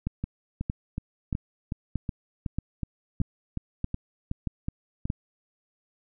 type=two click trains; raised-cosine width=5 ms; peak=-15 / -17 dBFS; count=9 / 14; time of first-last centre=0.07-5.101 / 0.24-5.055 s; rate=1.59 / 2.7 Hz; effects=none

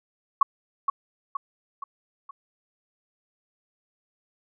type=tone with echo; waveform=sine; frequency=1108.7 Hz; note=C#6; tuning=in tune; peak=-13 dBFS; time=0.41-0.43 s; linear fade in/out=5 ms; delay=470 ms; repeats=4; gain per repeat=-6 dB; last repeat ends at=2.31 s; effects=none

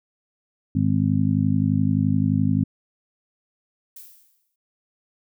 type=harmonic tone; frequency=51.6 Hz; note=G#1; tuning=10 cents flat; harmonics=2 / 3 / 4 / 5; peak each=-23 / -23 / -23 / -23 dBFS; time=0.75-2.64 s; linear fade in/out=5 ms
type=noise with exponential decay; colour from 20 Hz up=violet; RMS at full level=-39 dBFS; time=3.96-4.56 s; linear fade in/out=5 ms; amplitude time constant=130 ms
effects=none

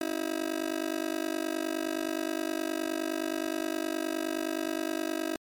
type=tone with amplitude modulation; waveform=30% pulse; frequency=322.3 Hz; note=E4; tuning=39 cents flat; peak=-23 dBFS; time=0.01-5.36 s; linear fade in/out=2 ms; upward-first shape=sine; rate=49.6 Hz; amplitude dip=100%; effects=MP3 96 kbps

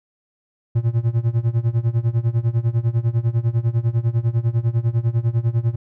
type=tone with tremolo; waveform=triangle; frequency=116.6 Hz; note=A#2; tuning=1 cent sharp; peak=-11 dBFS; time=0.75-5.76 s; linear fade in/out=10 ms; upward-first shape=sine; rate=10 Hz; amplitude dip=90%; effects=none

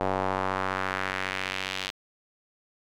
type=tone with band-pass filter sweep; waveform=square; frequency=47.34 Hz; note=F#1; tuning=40 cents sharp; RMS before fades=-30 dBFS; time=0-1.91 s; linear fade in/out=10 ms; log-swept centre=720 to 3400 Hz; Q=1.5; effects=none

